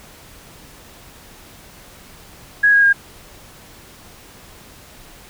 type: tone with pitch steps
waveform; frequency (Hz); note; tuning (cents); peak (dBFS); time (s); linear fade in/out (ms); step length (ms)
sine; 1661.2 / 1639.3 / 1617.6; G#6 / G#6 / G#6; 0 / -23 / -46; -9; 2.63-2.93; 10; 100
effects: pink hiss -43 dBFS RMS until 5.29 s